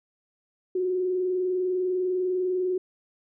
sine tone with vibrato, 366.5 Hz, F#4, 16 cents flat, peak -23 dBFS, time 0.75-2.78 s, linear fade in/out 5 ms, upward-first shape square, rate 20 Hz, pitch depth 31 cents each way, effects none

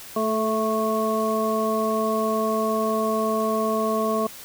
harmonic tone with a mistuned harmonic, 220 Hz, A3, in tune, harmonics 1 / 2 / 3 / 5, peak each -26 / -26 / -26 / -26 dBFS, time 0.16-4.27 s, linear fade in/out 5 ms, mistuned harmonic 2, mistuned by -17 cents, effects white hiss -41 dBFS RMS until 4.44 s

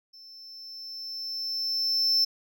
triangle tone with level ramp, 5320 Hz, E8, 15 cents sharp, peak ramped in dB -46 to -18 dBFS, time 0.13-2.25 s, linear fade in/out 10 ms, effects none

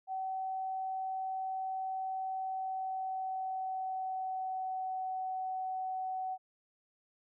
sine tone with pitch glide, 760 to 751.7 Hz, F#5 to F#5, +46 to +27 cents, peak -34 dBFS, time 0.07-6.38 s, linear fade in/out 50 ms, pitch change -19 cents, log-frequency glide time 2.4-5.1 s, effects none

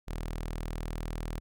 sawtooth tone, 40.06 Hz, E1, 49 cents flat, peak -30 dBFS, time 0.07-1.4 s, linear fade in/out 20 ms, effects none

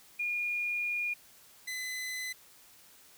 sine / sawtooth tone pair in turn, 2430 / 2018 Hz, D#7 / B6, -42 / +37 cents, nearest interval minor third, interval 321 cents, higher first, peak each -30 / -32 dBFS, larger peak first, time 0.19-1.14 / 1.67-2.33 s, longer first, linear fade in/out 10 ms, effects white hiss -58 dBFS RMS until 3.17 s

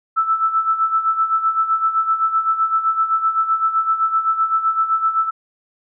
sine tone with tremolo, 1318.5 Hz, E6, in tune, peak -12 dBFS, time 0.16-5.31 s, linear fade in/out 20 ms, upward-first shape sine, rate 7.8 Hz, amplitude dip 70%, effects none

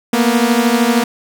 sawtooth beating tone pair, 229.8 / 242.8 Hz, A#3 / B3, -25 / -29 cents, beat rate 13 Hz, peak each -10 dBFS, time 0.13-1.04 s, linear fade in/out 5 ms, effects none

